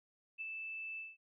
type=tone with ADSR envelope; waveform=sine; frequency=2637 Hz; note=E7; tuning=in tune; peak=-38 dBFS; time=0.38-1.17 s; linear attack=31 ms; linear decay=17 ms; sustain=-3 dB; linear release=190 ms; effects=none